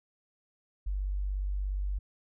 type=tone; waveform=sine; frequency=48.51 Hz; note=G1; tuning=17 cents flat; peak=-29 dBFS; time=0.86-1.99 s; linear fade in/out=10 ms; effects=none